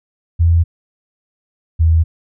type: tone pair in turn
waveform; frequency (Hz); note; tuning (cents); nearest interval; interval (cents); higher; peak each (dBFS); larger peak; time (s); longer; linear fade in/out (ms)
sine; 84 / 81.33; E2 / E2; +33 / -23; minor second; 56; first; -8; neither; 0.39-0.64 / 1.79-2.04; neither; 20
effects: none